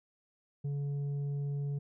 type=tone with tanh clipping; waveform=triangle; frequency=142.3 Hz; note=C#3; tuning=46 cents sharp; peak=-33 dBFS; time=0.64-1.79 s; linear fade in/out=10 ms; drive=9 dB; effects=none